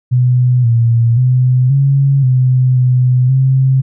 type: tone with pitch steps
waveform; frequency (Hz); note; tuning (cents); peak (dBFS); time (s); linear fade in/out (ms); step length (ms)
sine; 125 / 116.5 / 126.9 / 138.1 / 127.9 / 126.2 / 132.4; B2 / A#2 / B2 / C#3 / C3 / B2 / C3; +21 / -1 / +47 / -6 / -39 / +38 / +21; -7; 0.11-3.82; 20; 530
effects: none